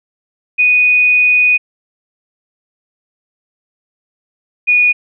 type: tone pair in turn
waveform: sine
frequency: 2480 / 2459 Hz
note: D#7 / D#7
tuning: -6 / -21 cents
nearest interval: unison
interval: 15 cents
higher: first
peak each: -7 dBFS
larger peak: neither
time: 0.58-1.58 / 4.67-4.93 s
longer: first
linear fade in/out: 20 ms
effects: none